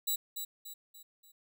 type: tone with echo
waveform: 10% pulse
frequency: 3917 Hz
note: B7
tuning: 15 cents flat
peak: -22 dBFS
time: 0.07-0.16 s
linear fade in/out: 10 ms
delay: 290 ms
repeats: 4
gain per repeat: -7 dB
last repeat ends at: 1.32 s
effects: none